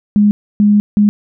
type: tone bursts at uneven times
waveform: sine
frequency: 207 Hz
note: G#3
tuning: 5 cents flat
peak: -6 dBFS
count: 3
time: 0.16-0.31 / 0.6-0.8 / 0.97-1.09 s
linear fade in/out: 0 ms
effects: none